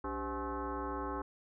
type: tone with frequency modulation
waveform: sine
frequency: 393.4 Hz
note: G4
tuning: 6 cents sharp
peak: -35 dBFS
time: 0.04-1.22 s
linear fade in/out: 5 ms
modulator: 227 Hz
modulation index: 4
effects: none